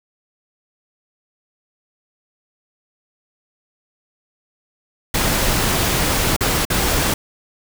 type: noise with dropouts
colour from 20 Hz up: pink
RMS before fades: -18 dBFS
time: 5.14-7.14 s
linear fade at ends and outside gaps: 5 ms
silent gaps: 6.365-6.407 / 6.652-6.701 s
effects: none